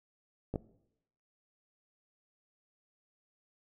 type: clicks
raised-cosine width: 2 ms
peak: -22 / -20 dBFS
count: 2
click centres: 0.54 / 0.558 s
effects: noise-tail reverb RT60 0.8 s tail -19 dB re dry